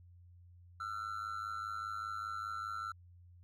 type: tone with amplitude modulation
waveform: triangle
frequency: 1348 Hz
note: E6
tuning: 38 cents sharp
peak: -33 dBFS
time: 0.8-2.92 s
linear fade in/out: 5 ms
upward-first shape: sine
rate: 105 Hz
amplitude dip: 80%
effects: added 88 Hz sine -56 dBFS peak until 3.43 s